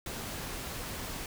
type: noise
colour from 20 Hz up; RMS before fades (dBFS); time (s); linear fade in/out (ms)
pink; -39; 0.06-1.26; 2
effects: none